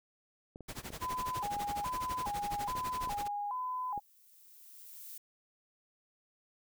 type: clicks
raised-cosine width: 2 ms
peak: -33 dBFS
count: 8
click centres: 0.559 / 0.607 / 0.904 / 1.567 / 2.273 / 2.753 / 3.074 / 3.977 s
type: noise with tremolo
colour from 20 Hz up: pink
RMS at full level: -41 dBFS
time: 0.68-3.28 s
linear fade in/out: 10 ms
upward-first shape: sine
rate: 12 Hz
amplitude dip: 90%
type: tone with vibrato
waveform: sine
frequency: 910 Hz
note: A#5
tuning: 42 cents flat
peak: -34 dBFS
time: 1.01-4 s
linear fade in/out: 20 ms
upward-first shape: square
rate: 1.2 Hz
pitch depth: 180 cents each way
type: noise with exponential growth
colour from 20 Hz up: violet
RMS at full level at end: -46 dBFS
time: 2.92-5.18 s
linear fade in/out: 5 ms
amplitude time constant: 490 ms
effects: none